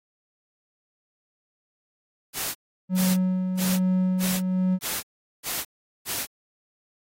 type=noise bursts; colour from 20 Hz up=white; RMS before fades=-29 dBFS; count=7; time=2.33-6.27 s; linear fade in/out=50 ms; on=220 ms; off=400 ms
type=tone with tremolo; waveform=triangle; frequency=185 Hz; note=F#3; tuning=in tune; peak=-17 dBFS; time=2.89-4.79 s; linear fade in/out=50 ms; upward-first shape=sine; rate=1.2 Hz; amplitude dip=45%
effects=AAC 48 kbps